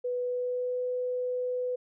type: tone with pitch glide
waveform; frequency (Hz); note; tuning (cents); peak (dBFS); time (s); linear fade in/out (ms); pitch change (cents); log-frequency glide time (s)
sine; 493.9 to 499.1; B4 to B4; 0 to +18; -28; 0.04-1.76; 10; +18; 0.22-0.81
effects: none